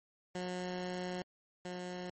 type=tone pair in turn; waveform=15% pulse; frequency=181 / 180.05 Hz; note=F#3 / F#3; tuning=-38 / -47 cents; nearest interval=unison; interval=9 cents; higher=first; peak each=-31 / -34 dBFS; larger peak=first; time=0.35-1.22 / 1.65-2.1 s; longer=first; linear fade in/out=2 ms; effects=MP3 32 kbps